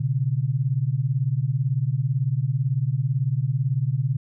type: beating tone pair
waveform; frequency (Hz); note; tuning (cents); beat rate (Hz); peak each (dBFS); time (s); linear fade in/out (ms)
sine; 122.9 / 140.9; B2 / C#3; -8 / +29; 18; -23; 0-4.17; 10
effects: none